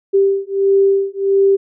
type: beating tone pair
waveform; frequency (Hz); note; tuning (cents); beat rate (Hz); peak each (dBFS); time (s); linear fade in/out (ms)
sine; 392 / 393.5; G4 / G4; 0 / +7; 1.5; -14; 0.13-1.57; 20
effects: none